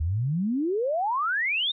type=exponential sweep; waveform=sine; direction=up; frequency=73.42 to 3761 Hz; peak=-23 dBFS; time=0-1.72 s; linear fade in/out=10 ms; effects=none